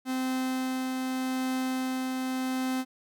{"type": "tone with tremolo", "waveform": "45% pulse", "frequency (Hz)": 258.8, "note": "C4", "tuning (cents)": -19, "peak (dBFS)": -27, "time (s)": [0.05, 2.85], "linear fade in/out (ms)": 50, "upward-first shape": "triangle", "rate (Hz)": 0.84, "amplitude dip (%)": 25, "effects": []}